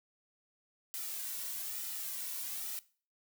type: noise with flanger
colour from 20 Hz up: blue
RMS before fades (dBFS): -40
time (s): 0.94-2.79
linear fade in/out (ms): 0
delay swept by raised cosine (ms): 1.8 to 2.44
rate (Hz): 1.1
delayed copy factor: -0.55
effects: noise-tail reverb RT60 0.4 s tail -19 dB re dry